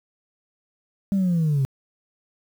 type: linear sweep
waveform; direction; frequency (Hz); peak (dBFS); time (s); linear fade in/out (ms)
sine; down; 200.7 to 130.81; -16; 1.12-1.65; 0
effects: tanh soft clip ceiling -16 dBFS + 8-bit